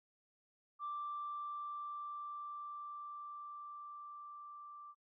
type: tone with level ramp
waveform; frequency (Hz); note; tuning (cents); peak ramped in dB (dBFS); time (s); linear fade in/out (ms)
sine; 1175; D6; +1; -38 to -50; 0.79-4.95; 50
effects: noise-tail reverb RT60 0.1 s tail -26 dB re dry + tanh soft clip ceiling -35 dBFS